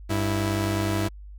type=tone pair together; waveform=sawtooth; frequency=99.1 / 328.2 Hz; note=G2 / E4; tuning=+19 / -8 cents; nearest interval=octave + major sixth; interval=2073 cents; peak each=-21 / -23 dBFS; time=0.09-1.09 s; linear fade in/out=20 ms; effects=added 50 Hz sine -39 dBFS peak until 1.38 s